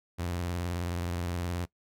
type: tone with vibrato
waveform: sawtooth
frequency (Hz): 87.31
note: F2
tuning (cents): 0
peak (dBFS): -27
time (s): 0.18-1.66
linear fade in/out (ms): 20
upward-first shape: square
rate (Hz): 19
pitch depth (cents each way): 67
effects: noise-tail reverb RT60 0.1 s tail -21 dB re dry